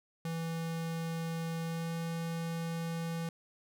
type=tone with pitch glide; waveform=square; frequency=164.81 to 166.05 Hz; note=E3 to E3; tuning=0 to +13 cents; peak=-35 dBFS; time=0.25-3.29 s; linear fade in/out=2 ms; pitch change=+13 cents; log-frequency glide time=1.62-1.94 s; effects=none